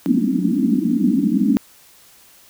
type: band-pass noise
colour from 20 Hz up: white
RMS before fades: -17 dBFS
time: 0.06-1.57 s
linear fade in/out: 0 ms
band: 180 to 310 Hz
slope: 96 dB/octave
effects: white hiss -49 dBFS RMS until 2.49 s